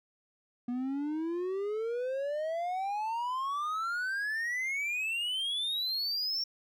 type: exponential sweep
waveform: triangle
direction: up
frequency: 240 to 5530 Hz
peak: -29 dBFS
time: 0.68-6.44 s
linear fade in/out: 5 ms
effects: none